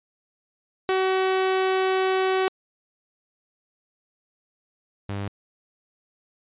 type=tone pair in turn; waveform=sawtooth; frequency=377.8 / 100.07 Hz; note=F#4 / G2; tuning=+36 / +36 cents; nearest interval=octave + major seventh; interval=2300 cents; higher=first; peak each=-16 / -24 dBFS; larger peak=first; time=0.89-2.48 / 5.09-5.28 s; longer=first; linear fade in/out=0 ms; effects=resampled to 8000 Hz